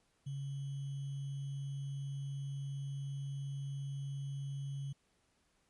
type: tone with sample-and-hold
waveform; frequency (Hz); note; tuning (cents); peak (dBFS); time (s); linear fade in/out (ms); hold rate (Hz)
sine; 138.59; C#3; 0; -38; 0.26-4.93; 10; 3150
effects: pink hiss -75 dBFS RMS until 5.69 s + resampled to 24000 Hz